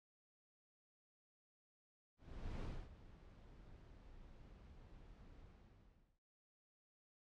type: noise with ADSR envelope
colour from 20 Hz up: brown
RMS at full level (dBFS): -44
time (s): 2.17-6.2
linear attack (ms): 450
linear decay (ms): 270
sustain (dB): -16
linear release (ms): 810
effects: low-pass 5000 Hz 12 dB/octave